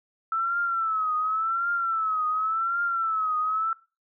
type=tone with vibrato; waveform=sine; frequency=1318.5 Hz; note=E6; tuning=in tune; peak=-23 dBFS; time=0.32-3.73 s; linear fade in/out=2 ms; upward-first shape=triangle; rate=0.9 Hz; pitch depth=110 cents each way; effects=noise-tail reverb RT60 0.3 s tail -21 dB re dry